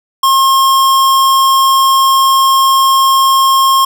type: tone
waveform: square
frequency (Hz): 1073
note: C6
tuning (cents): +43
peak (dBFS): -7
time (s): 0.23-3.85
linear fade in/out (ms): 5
effects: none